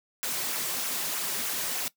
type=noise with flanger; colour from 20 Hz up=white; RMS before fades=-31 dBFS; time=0.23-1.88 s; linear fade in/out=0 ms; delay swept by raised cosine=0.22 to 4.32 ms; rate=3.2 Hz; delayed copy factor=-0.5; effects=noise-tail reverb RT60 0.1 s tail -19 dB re dry + high-pass 150 Hz 12 dB/octave